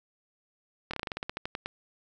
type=slowing click train; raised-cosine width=0.3 ms; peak=-17 dBFS; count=14; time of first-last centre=0.91-1.66 s; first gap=25 ms; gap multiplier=1.13; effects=none